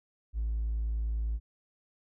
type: tone with hard clipping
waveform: sine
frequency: 55 Hz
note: A1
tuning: in tune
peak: -29 dBFS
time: 0.33-1.4 s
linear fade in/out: 50 ms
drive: 1 dB
effects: none